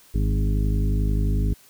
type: harmonic tone with a mistuned harmonic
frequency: 51.3 Hz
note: G#1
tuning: 21 cents flat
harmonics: 1 / 2 / 3 / 4 / 5 / 6 / 8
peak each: -20 / -26 / -30 / -32 / -34 / -36 / -38 dBFS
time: 0.14-1.54 s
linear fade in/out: 10 ms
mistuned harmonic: 3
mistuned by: +23 cents
effects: white hiss -53 dBFS RMS until 1.69 s